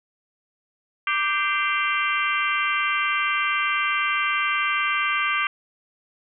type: harmonic tone with a mistuned harmonic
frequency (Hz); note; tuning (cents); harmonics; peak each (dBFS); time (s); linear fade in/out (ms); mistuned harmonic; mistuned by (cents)
392; G4; 0; 3 / 4 / 5 / 6 / 7 / 8; -25 / -27 / -27 / -28 / -30 / -33; 1.07-5.47; 2; 5; +89
effects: none